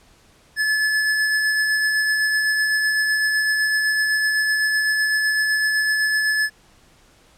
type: tone with tremolo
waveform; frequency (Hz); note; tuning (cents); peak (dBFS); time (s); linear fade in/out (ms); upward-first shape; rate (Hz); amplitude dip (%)
square; 1724; A6; -36; -17; 0.56-6.5; 50; sine; 7.9; 25
effects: pink hiss -54 dBFS RMS until 7.37 s + low-pass 10000 Hz 12 dB/octave